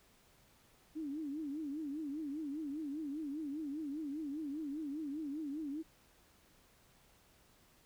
sine tone with vibrato, 296.7 Hz, D4, 18 cents sharp, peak -38 dBFS, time 0.95-5.83 s, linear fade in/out 20 ms, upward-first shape triangle, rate 5 Hz, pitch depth 170 cents each way, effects pink hiss -67 dBFS RMS until 7.85 s

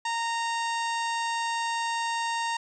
harmonic tone, 925 Hz, A#5, 14 cents flat, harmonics 1 / 2 / 3 / 4 / 5 / 6 / 7 / 8 / 9, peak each -28 / -34 / -38 / -40 / -42 / -44 / -45 / -46 / -47 dBFS, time 0.05-2.57 s, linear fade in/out 5 ms, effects 11-bit

